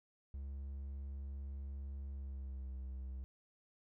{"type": "tone with pitch glide", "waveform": "triangle", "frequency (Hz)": [68.8, 65.09], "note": ["C#2", "C2"], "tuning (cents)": [-12, -8], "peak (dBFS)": -40, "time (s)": [0.34, 3.24], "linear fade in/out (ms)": 0, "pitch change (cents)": -96, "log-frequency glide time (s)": [2.11, 2.72], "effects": []}